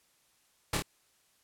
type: noise with echo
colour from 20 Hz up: pink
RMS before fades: -30 dBFS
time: 0.73-0.77 s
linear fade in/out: 5 ms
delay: 27 ms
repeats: 2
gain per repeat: -3 dB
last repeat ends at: 0.824 s
effects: white hiss -69 dBFS RMS until 1.43 s + low-pass 12000 Hz 12 dB/octave